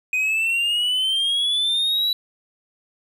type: exponential sweep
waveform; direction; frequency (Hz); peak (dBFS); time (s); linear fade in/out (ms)
triangle; up; 2489 to 3951; -17; 0.13-2.13; 2
effects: none